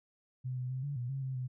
sine tone with pitch steps, 127.8 / 126.1 / 129.8 / 142.8 / 122.1 / 135.7 / 131.7 / 127.1 Hz, C3 / B2 / C3 / D3 / B2 / C#3 / C3 / C3, -40 / +36 / -13 / -48 / -19 / -36 / +12 / -50 cents, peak -34 dBFS, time 0.44-1.48 s, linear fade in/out 20 ms, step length 130 ms, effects none

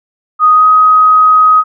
sine tone with pitch glide, 1244.5 to 1259 Hz, D#6 to D#6, 0 to +20 cents, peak -3 dBFS, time 0.39-1.64 s, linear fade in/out 50 ms, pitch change +20 cents, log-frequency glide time 0.53-0.66 s, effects none

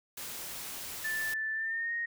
white noise, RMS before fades -41 dBFS, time 0.17-1.34 s, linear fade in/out 5 ms
sine tone with pitch glide, 1760 to 1864.7 Hz, A6 to A#6, 0 to 0 cents, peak -31 dBFS, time 1.04-2.06 s, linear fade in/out 10 ms, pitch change +100 cents, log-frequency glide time 1.53-1.93 s
effects none

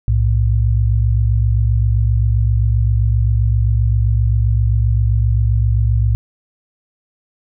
sine tone pair together, 62.38 / 110 Hz, B1 / A2, +18 / 0 cents, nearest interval minor seventh, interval 982 cents, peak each -14 dBFS, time 0.08-6.15 s, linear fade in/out 0 ms, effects none

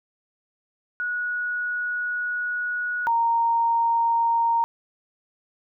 sine tone pair in turn, 1460 / 927 Hz, F#6 / A#5, -24 / -10 cents, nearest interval minor sixth, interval 786 cents, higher first, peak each -24 / -18 dBFS, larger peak second, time 1-3.07 / 3.07-4.64 s, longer first, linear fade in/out 0 ms, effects none

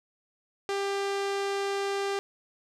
sawtooth tone with low-pass filter, 396.8 Hz, G4, 21 cents sharp, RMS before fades -30 dBFS, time 0.69-2.19 s, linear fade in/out 0 ms, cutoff 7000 Hz, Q 0.75, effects none

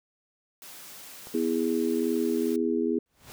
white high-pass noise, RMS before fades -45 dBFS, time 0.62-2.56 s, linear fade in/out 0 ms, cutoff 120 Hz, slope 24 dB/octave
click, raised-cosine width 1 ms, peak -30 dBFS, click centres 1.271 s
harmonic tone, 82.3 Hz, E2, 2 cents flat, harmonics 3 / 4 / 5, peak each -28 / -28 / -28 dBFS, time 1.34-2.99 s, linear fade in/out 5 ms
pink noise with exponential growth, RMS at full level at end -42 dBFS, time 3.06-3.32 s, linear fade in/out 0 ms, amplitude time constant 56 ms
effects none

